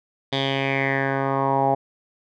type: tone with low-pass filter sweep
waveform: 10% pulse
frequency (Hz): 136.2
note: C#3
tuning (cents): -30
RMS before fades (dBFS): -22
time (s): 0.32-1.75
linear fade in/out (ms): 10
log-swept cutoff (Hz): 3700 to 760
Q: 5.1
effects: none